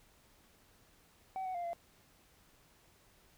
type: tone with pitch steps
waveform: sine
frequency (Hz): 760 / 745 / 698 / 685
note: F#5 / F#5 / F5 / F5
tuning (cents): +46 / +12 / -1 / -34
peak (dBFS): -34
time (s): 1.36-1.732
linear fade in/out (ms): 0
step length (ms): 93
effects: tanh soft clip ceiling -35 dBFS + pink hiss -66 dBFS RMS until 3.37 s